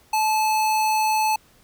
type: tone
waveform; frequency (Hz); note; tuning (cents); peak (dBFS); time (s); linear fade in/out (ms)
square; 867; A5; -26; -19; 0.13-1.36; 5
effects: pink hiss -56 dBFS RMS until 1.63 s